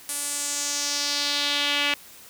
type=tone with band-pass filter sweep; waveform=sawtooth; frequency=288.3 Hz; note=D4; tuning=32 cents flat; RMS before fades=-26 dBFS; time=0.09-1.94 s; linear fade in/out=0 ms; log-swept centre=10000 to 2700 Hz; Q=2.5; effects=white hiss -47 dBFS RMS until 2.29 s